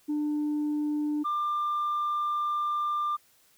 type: tone pair in turn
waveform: sine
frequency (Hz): 298.1 / 1192.4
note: D4 / D6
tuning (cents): +26 / +26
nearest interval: 2 octaves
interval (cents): 2400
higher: second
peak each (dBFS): -24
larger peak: neither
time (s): 0.08-1.24 / 1.24-3.17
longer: second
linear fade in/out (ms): 20
effects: tanh soft clip ceiling -24 dBFS + white hiss -63 dBFS RMS until 3.57 s